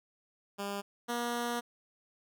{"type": "tone pair in turn", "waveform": "10% pulse", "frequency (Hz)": [200.8, 238.8], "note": ["G3", "A#3"], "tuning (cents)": [42, 42], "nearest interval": "minor third", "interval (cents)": 300, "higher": "second", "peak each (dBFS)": [-27, -24], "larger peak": "second", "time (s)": [[0.58, 0.82], [1.08, 1.61]], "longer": "second", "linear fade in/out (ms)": 20, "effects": []}